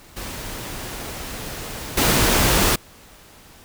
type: noise with level steps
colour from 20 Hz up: pink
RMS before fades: -32 / -17 dBFS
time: 0.16-2.76 s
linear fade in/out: 10 ms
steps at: 1.97 s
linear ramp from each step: 5 ms
effects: pink hiss -47 dBFS RMS until 3.64 s